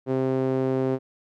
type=tone with band-pass filter; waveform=sawtooth; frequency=131.5 Hz; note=C3; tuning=9 cents sharp; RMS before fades=-24 dBFS; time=0.06-0.99 s; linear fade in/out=50 ms; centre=390 Hz; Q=1.8; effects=none